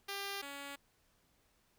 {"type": "tone pair in turn", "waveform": "5% pulse", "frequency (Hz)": [397.8, 281.3], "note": ["G4", "C#4"], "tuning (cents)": [25, 26], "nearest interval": "tritone", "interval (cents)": 599, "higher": "first", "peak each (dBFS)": [-28, -33], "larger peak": "first", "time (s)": [[0.08, 0.42], [0.42, 0.76]], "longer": "neither", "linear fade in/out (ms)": 10, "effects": ["pink hiss -73 dBFS RMS until 1.78 s"]}